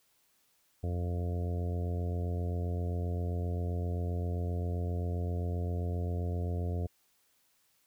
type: harmonic tone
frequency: 87.6 Hz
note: F2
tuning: 6 cents sharp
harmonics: 1 / 2 / 3 / 4 / 5 / 6 / 7 / 8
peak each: -31 / -41 / -45 / -47 / -44 / -49 / -49 / -49 dBFS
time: 0.83-6.87 s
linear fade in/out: 10 ms
effects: white hiss -71 dBFS RMS until 7.86 s